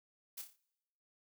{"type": "noise with echo", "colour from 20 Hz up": "blue", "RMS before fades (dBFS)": -44, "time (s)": [0.37, 0.42], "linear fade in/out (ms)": 10, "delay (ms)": 29, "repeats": 5, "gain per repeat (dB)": -6, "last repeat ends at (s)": 0.565, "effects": ["noise-tail reverb RT60 1.0 s tail -25 dB re dry"]}